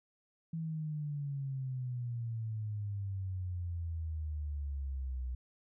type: exponential sweep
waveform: sine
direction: down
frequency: 164.81 to 61.74 Hz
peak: -35 dBFS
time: 0.53-5.35 s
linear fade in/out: 5 ms
effects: none